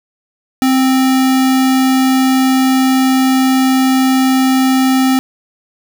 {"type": "tone with sample-and-hold", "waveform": "sine", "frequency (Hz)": 261.6, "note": "C4", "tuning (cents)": 0, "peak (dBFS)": -8, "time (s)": [0.62, 5.19], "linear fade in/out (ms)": 0, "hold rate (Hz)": 1050, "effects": []}